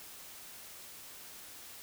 silence, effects white hiss -50 dBFS RMS until 1.82 s

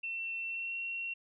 sine tone with pitch glide, 2698 to 2731 Hz, E7 to F7, +40 to -39 cents, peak -35 dBFS, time 0.03-1.14 s, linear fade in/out 10 ms, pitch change +21 cents, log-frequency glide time 0.45-0.76 s, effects none

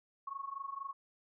sine tone with amplitude modulation, 1100 Hz, C#6, 14 cents flat, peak -36 dBFS, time 0.27-0.93 s, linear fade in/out 5 ms, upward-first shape sine, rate 24.2 Hz, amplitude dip 85%, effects none

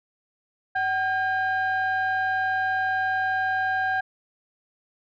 sine tone pair together, 757 / 1608.4 Hz, F#5 / G6, +39 / +44 cents, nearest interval octave + minor second, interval 1305 cents, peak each -23 dBFS, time 0.75-4.01 s, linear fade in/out 10 ms, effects tanh soft clip ceiling -18 dBFS

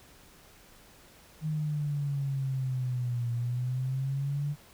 sine exponential two-way sweep, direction down then up, 156.6 to 118.3 to 147.4 Hz, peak -28 dBFS, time 1.41-4.56 s, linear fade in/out 50 ms, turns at 3.32 s, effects pink hiss -56 dBFS RMS until 4.73 s

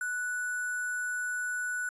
sine tone with sample-and-hold, 1480 Hz, F#6, in tune, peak -30 dBFS, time 0.01-1.89 s, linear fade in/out 2 ms, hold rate 8820 Hz, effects resampled to 22050 Hz

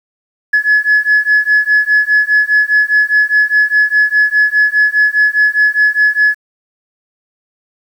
sine beating tone pair, 1700 / 1704.9 Hz, G#6 / G#6, +40 / +45 cents, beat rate 4.9 Hz, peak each -10 dBFS, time 0.53-6.35 s, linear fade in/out 10 ms, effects tanh soft clip ceiling -3 dBFS + 7-bit

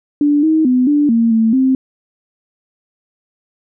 sine tone with pitch steps, 291.9 / 315.9 / 252.3 / 292.9 / 229.9 / 223.8 / 262.3 Hz, D4 / D#4 / B3 / D4 / A#3 / A3 / C4, -10 / +26 / +37 / -5 / -24 / +30 / +4 cents, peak -9 dBFS, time 0.21-1.75 s, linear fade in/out 2 ms, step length 220 ms, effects none

